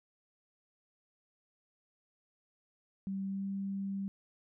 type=tone with pitch glide; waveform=sine; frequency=194.1 to 196.13 Hz; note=G3 to G3; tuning=-17 to +1 cents; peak=-34 dBFS; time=3.07-4.08 s; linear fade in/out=0 ms; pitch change=+18 cents; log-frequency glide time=3.25-3.45 s; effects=none